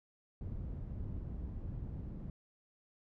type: low-pass noise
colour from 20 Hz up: white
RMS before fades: -42 dBFS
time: 0.41-2.3 s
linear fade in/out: 2 ms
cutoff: 110 Hz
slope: 12 dB/octave
effects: none